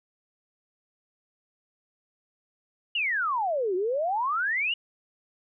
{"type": "exponential two-way sweep", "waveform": "sine", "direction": "down then up", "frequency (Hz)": [2950, 352.6, 2950], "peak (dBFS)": -24, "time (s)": [2.95, 4.74], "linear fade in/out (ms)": 5, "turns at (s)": 3.75, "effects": []}